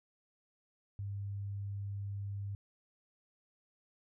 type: tone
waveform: sine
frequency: 100 Hz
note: G2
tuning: 35 cents sharp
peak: -37 dBFS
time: 0.99-2.55 s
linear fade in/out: 0 ms
effects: none